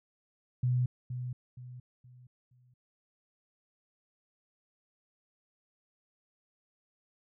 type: tone with echo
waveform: sine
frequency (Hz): 124.8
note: B2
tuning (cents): +19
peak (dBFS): -25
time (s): 0.63-0.86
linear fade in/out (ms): 5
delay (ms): 470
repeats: 4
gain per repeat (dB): -9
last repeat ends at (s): 2.74
effects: none